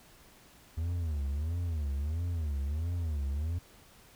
triangle tone with vibrato, 77.78 Hz, D#2, in tune, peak -28 dBFS, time 0.77-3.59 s, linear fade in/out 10 ms, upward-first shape sine, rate 1.5 Hz, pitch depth 210 cents each way, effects pink hiss -58 dBFS RMS until 4.15 s

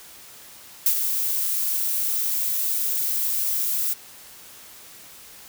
violet noise with ADSR envelope, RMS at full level -17 dBFS, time 0.86-3.94 s, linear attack 4 ms, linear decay 78 ms, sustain -7 dB, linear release 15 ms, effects white hiss -45 dBFS RMS until 5.48 s

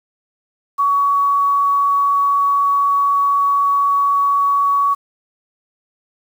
sine tone, 1126 Hz, C#6, 27 cents sharp, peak -12 dBFS, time 0.78-4.95 s, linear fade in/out 20 ms, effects 7-bit

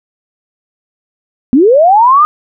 sine linear sweep, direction up, 233.1 to 1244.5 Hz, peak -3 dBFS, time 1.53-2.25 s, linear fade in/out 0 ms, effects none

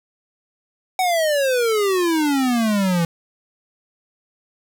square exponential sweep, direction down, 758 to 165 Hz, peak -17 dBFS, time 0.99-3.05 s, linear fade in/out 2 ms, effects none

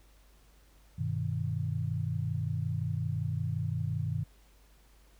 sine chord, G augmented, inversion none, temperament equal, 98 / 123.47 / 155.56 Hz, G2 / B2 / D#3, 0 / 0 / 0 cents, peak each -34 dBFS, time 0.98-4.24 s, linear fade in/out 10 ms, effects added 50 Hz sine -58 dBFS peak until 5.19 s + pink hiss -65 dBFS RMS until 5.19 s

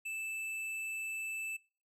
square tone, 2637 Hz, E7, in tune, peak -38 dBFS, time 0.05-1.57 s, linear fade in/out 10 ms, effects noise-tail reverb RT60 0.4 s tail -24 dB re dry + low-pass 12000 Hz 12 dB/octave

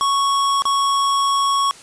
square tone with dropouts, 1108.7 Hz, C#6, in tune, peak -16 dBFS, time 0.01-1.71 s, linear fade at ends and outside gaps 0 ms, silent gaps 0.621-0.654 s, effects white hiss -42 dBFS RMS until 1.82 s + resampled to 22050 Hz

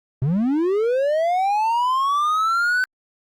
triangle linear sweep, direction up, 121.6 to 1521 Hz, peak -15 dBFS, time 0.22-2.84 s, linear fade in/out 0 ms, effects Opus 48 kbps

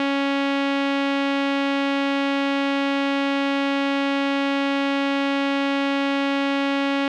sawtooth tone with low-pass filter, 277.7 Hz, C#4, 3 cents sharp, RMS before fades -22 dBFS, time 0-7.08 s, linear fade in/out 2 ms, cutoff 3000 Hz, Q 1.7, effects none

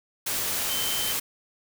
sine tone in noise, 3092 Hz, G7, 24 cents flat, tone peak -31 dBFS, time 0.69-1.13 s, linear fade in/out 10 ms, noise white, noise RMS -28 dBFS, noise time 0.26-1.2 s, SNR -6 dB, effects none

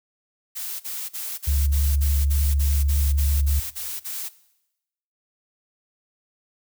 blue noise bursts, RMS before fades -31 dBFS, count 13, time 0.55-4.292 s, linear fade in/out 20 ms, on 250 ms, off 41 ms
sine tone, 70.8 Hz, C#2, 37 cents sharp, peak -18 dBFS, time 1.47-3.6 s, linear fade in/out 10 ms
effects noise-tail reverb RT60 0.9 s tail -18 dB re dry

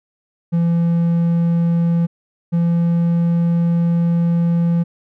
triangle tone pair in turn, 169.2 / 169.88 Hz, E3 / F3, +45 / -48 cents, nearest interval unison, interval 7 cents, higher second, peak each -11 dBFS, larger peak neither, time 0.52-2.07 / 2.52-4.84 s, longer second, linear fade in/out 20 ms, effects none

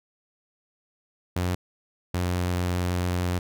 sawtooth tone pair in turn, 89.7 / 89.3 Hz, F2 / F2, +47 / +39 cents, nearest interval unison, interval 8 cents, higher first, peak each -20 dBFS, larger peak neither, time 1.36-1.55 / 2.14-3.39 s, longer second, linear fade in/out 5 ms, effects none

